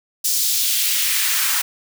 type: noise with high-pass filter sweep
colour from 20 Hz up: white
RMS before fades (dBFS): -19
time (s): 0.24-1.62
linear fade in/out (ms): 10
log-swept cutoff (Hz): 5500 to 1200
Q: 1.3
effects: none